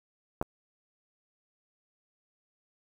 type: clicks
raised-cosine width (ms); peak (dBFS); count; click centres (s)
1; -13 / -29; 2; 0.414 / 0.426
effects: 8-bit